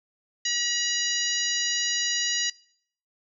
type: harmonic tone with a mistuned harmonic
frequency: 963 Hz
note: B5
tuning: 44 cents flat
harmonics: 2 / 3 / 4 / 5 / 6 / 7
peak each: -31 / -31 / -31 / -31 / -31 / -31 dBFS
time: 0.45-2.5 s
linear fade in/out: 5 ms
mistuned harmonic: 4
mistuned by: +30 cents
effects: noise-tail reverb RT60 0.6 s tail -22 dB re dry